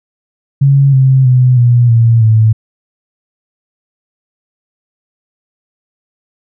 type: tone with pitch steps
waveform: sine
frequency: 138.59 / 132.41 / 126.5 / 120.86 / 115.47 / 110.32 Hz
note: C#3 / C3 / B2 / B2 / A#2 / A2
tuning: 0 / +21 / +42 / -37 / -16 / +5 cents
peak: -4 dBFS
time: 0.61-2.53 s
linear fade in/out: 10 ms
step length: 320 ms
effects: none